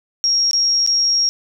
sine tone with dropouts, 5588 Hz, F8, in tune, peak -13 dBFS, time 0.24-1.29 s, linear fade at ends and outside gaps 0 ms, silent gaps 0.511-0.532 / 0.864-0.874 s, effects none

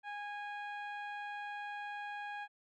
15% pulse tone with low-pass filter, 823 Hz, G#5, 16 cents flat, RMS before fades -43 dBFS, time 0.03-2.48 s, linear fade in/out 50 ms, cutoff 1800 Hz, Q 0.81, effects none

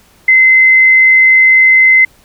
sine tone, 2058 Hz, C7, 29 cents flat, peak -3 dBFS, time 0.28-2.05 s, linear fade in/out 5 ms, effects pink hiss -47 dBFS RMS until 2.24 s

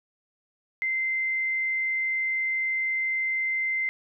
sine tone, 2078 Hz, C7, 12 cents flat, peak -24 dBFS, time 0.82-3.89 s, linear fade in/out 0 ms, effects none

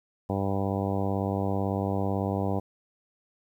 harmonic tone, 98 Hz, G2, in tune, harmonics 1 / 2 / 3 / 4 / 5 / 6 / 7 / 8 / 9 / 10, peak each -30 / -31 / -34 / -36 / -35 / -37 / -37 / -37 / -42 / -42 dBFS, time 0.29-2.6 s, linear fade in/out 10 ms, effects 10-bit

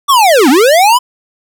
square linear two-way sweep, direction down then up, 1174.7 to 237.8 to 1029 Hz, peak -5 dBFS, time 0.08-0.99 s, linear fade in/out 20 ms, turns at 0.49 s, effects none

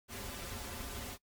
pink noise with comb filter, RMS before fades -43 dBFS, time 0.08-1.18 s, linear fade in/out 50 ms, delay 6.3 ms, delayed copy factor -0.8, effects noise-tail reverb RT60 0.1 s tail -22 dB re dry + MP3 96 kbps

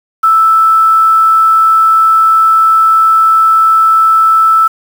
sine tone with quantisation, 1318.5 Hz, E6, in tune, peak -4 dBFS, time 0.23-4.68 s, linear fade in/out 10 ms, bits 5, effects none

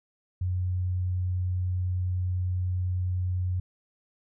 sine tone, 91 Hz, F#2, 28 cents flat, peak -25 dBFS, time 0.41-3.6 s, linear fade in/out 5 ms, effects none

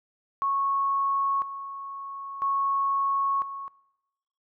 sine tone with tremolo, 1102 Hz, C#6, 11 cents flat, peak -23 dBFS, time 0.42-3.68 s, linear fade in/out 0 ms, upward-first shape square, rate 0.5 Hz, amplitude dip 75%, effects noise-tail reverb RT60 0.9 s tail -20 dB re dry

